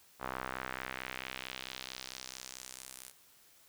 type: tone with band-pass filter sweep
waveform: sawtooth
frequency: 64.5 Hz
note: C2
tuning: 24 cents flat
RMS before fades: -44 dBFS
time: 0.19-3.13 s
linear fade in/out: 50 ms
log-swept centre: 1100 to 11000 Hz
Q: 1.5
effects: white hiss -63 dBFS RMS until 3.68 s